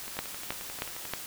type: two click trains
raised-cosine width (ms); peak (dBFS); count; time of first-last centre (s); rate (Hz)
0.3; -24 / -14; 12 / 4; 0.08-1.053 / 0.19-1.136; 11.3 / 3.17
effects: white hiss -41 dBFS RMS until 1.26 s